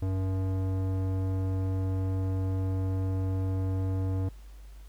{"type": "tone with low-pass filter", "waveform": "square", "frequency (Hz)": 94.7, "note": "F#2", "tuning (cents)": 41, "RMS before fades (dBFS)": -29, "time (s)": [0.02, 4.29], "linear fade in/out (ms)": 5, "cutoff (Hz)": 670, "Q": 0.61, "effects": ["added 50 Hz sine -44 dBFS peak until 4.88 s", "pink hiss -61 dBFS RMS until 4.88 s"]}